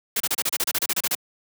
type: noise bursts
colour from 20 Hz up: white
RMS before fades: -23 dBFS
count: 14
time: 0.16-1.151 s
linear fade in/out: 5 ms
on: 42 ms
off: 31 ms
effects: high-pass 150 Hz 12 dB/octave